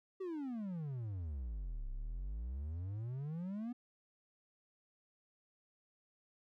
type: exponential two-way sweep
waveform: triangle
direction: down then up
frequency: 392 to 31.83 to 249.2 Hz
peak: -37 dBFS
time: 0.2-3.73 s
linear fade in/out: 10 ms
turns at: 1.89 s
effects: none